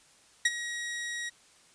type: tone with ADSR envelope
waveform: sawtooth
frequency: 1899 Hz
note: A#6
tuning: 32 cents sharp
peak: -16 dBFS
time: 0.45-1.3 s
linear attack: 6 ms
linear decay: 35 ms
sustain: -14 dB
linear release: 17 ms
effects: white hiss -60 dBFS RMS until 1.74 s + resampled to 22050 Hz